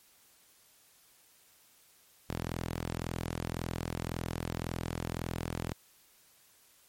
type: tone with high-pass filter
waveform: sawtooth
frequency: 41.86 Hz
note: E1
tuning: 27 cents sharp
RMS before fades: -37 dBFS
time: 2.29-5.74 s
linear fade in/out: 0 ms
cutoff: 99 Hz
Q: 0.78
effects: white hiss -63 dBFS RMS until 6.88 s + MP3 64 kbps